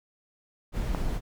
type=noise; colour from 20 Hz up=brown; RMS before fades=-29 dBFS; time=0.72-1.21 s; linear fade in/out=50 ms
type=click; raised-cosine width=1 ms; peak=-16 dBFS; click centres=0.948 s
effects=none